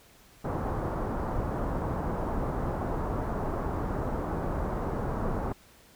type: low-pass noise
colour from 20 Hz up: pink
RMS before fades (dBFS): -31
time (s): 0.44-5.53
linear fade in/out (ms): 10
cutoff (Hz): 1200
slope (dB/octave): 24
effects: pink hiss -57 dBFS RMS until 5.95 s